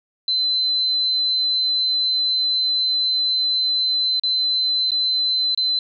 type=tone with dropouts; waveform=sine; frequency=4052 Hz; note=B7; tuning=44 cents sharp; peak=-17 dBFS; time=0.28-5.79 s; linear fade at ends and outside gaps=2 ms; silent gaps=4.197-4.235 / 4.907-4.917 / 5.548-5.575 s; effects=none